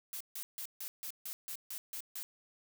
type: noise bursts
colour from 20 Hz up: blue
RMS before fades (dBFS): -42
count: 10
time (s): 0.13-2.23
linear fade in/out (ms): 0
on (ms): 75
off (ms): 150
effects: none